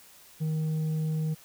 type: tone with tanh clipping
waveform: sine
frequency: 156.8 Hz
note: D#3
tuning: 14 cents sharp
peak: -27 dBFS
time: 0.4-1.35 s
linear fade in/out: 20 ms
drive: 4 dB
effects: white hiss -54 dBFS RMS until 1.44 s